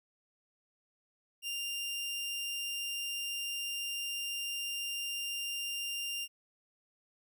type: tone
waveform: sawtooth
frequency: 2794 Hz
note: F7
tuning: in tune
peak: -32 dBFS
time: 1.42-6.28 s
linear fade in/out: 50 ms
effects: none